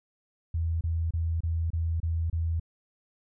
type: tone bursts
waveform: sine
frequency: 82.41 Hz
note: E2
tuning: in tune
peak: -25 dBFS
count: 7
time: 0.54-2.598 s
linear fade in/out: 5 ms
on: 270 ms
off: 28 ms
effects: none